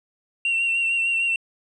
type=tone with vibrato; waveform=triangle; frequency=2731 Hz; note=F7; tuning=39 cents flat; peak=-17 dBFS; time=0.45-1.36 s; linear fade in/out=2 ms; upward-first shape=sine; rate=6.6 Hz; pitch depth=28 cents each way; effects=tanh soft clip ceiling -15 dBFS + resampled to 24000 Hz

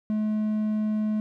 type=tone; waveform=triangle; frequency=214.1 Hz; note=A3; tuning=47 cents flat; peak=-21 dBFS; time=0.1-1.2 s; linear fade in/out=0 ms; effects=none

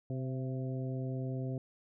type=harmonic tone with a mistuned harmonic; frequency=130 Hz; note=C3; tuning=11 cents flat; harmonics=1 / 2 / 3 / 4 / 5; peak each=-35 / -41 / -45 / -47 / -49 dBFS; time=0.1-1.58 s; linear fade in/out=2 ms; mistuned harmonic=5; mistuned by=+40 cents; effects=none

